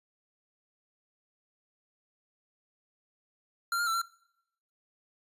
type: tone with pitch steps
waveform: square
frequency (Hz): 1381 / 1410 / 1336 / 1366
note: F6 / F6 / E6 / F6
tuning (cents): -20 / +16 / +23 / -39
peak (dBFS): -28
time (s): 3.72-4.016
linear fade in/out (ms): 2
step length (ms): 74
effects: noise-tail reverb RT60 0.8 s tail -24 dB re dry + resampled to 32000 Hz